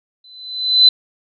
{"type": "tone with exponential growth", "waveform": "sine", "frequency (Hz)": 4024, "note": "B7", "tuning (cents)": 32, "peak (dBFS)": -3, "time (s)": [0.24, 0.89], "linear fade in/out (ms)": 5, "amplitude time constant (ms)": 140, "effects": []}